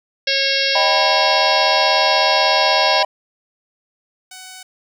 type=harmonic tone; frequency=546 Hz; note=C#5; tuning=26 cents flat; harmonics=1 / 3 / 4 / 5 / 6 / 7 / 8 / 9 / 10; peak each=-24 / -24 / -24 / -24 / -24 / -24 / -24 / -24 / -24 dBFS; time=0.27-3.03 s; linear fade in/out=5 ms
type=chord; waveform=triangle; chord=Eb augmented; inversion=none; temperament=equal; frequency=622.3 / 784 / 987.8 Hz; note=Eb5 / G5 / B5; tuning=0 / 0 / 0 cents; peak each=-18 dBFS; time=0.75-3.05 s; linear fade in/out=5 ms
type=tone; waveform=5% pulse; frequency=748 Hz; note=F#5; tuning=19 cents sharp; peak=-23 dBFS; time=4.31-4.63 s; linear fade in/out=5 ms
effects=none